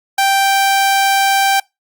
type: tone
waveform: sawtooth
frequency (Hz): 784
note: G5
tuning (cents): 0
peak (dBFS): -7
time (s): 0.18-1.6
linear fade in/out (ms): 5
effects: noise-tail reverb RT60 0.2 s tail -24 dB re dry + Opus 48 kbps